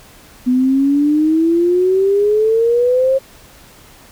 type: exponential sweep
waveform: sine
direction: up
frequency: 247.7 to 540 Hz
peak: -10 dBFS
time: 0.46-3.19 s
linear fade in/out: 20 ms
effects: pink hiss -43 dBFS RMS until 4.11 s